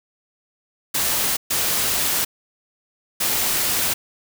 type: noise bursts at uneven times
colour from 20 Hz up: white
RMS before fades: -21 dBFS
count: 3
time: 0.94-1.37 / 1.5-2.25 / 3.2-3.94 s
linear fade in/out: 10 ms
effects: none